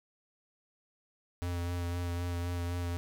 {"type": "tone with vibrato", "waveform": "square", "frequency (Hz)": 87.31, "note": "F2", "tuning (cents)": 0, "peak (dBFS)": -33, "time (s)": [1.42, 2.97], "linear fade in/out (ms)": 0, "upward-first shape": "sine", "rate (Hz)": 3.9, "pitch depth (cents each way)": 19, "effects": []}